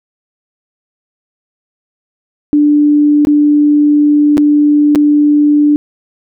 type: tone with dropouts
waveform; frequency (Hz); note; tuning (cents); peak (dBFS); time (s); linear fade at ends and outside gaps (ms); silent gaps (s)
sine; 294.9; D4; +7; -5; 2.53-5.76; 0; 3.25-3.271 / 4.371-4.379 / 4.95-4.957
effects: none